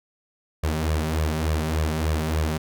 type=tone with flanger; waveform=sawtooth; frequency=78.3 Hz; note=D#2; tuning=11 cents sharp; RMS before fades=-24 dBFS; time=0.63-2.58 s; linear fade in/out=10 ms; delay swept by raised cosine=1.7 to 5.3 ms; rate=3.4 Hz; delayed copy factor=+0.75; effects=none